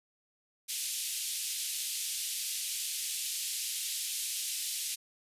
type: band-pass noise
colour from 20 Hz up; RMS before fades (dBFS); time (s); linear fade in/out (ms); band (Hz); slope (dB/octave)
white; -36; 0.68-4.96; 20; 2700 to 12000; 24
effects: resampled to 32000 Hz